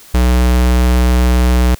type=tone; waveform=square; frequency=61.74 Hz; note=B1; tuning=in tune; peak=-9 dBFS; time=0.14-1.75 s; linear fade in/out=5 ms; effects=white hiss -40 dBFS RMS until 1.79 s